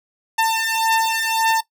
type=beating tone pair; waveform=sawtooth; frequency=896 / 897.8 Hz; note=A5 / A5; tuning=+31 / +35 cents; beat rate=1.8 Hz; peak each=-16 dBFS; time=0.38-1.61 s; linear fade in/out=10 ms; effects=noise-tail reverb RT60 0.1 s tail -18 dB re dry